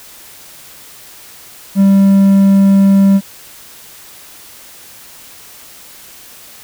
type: tone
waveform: triangle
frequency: 196.1 Hz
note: G3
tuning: 1 cent sharp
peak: -3 dBFS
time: 1.75-3.21 s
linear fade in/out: 50 ms
effects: white hiss -37 dBFS RMS until 6.63 s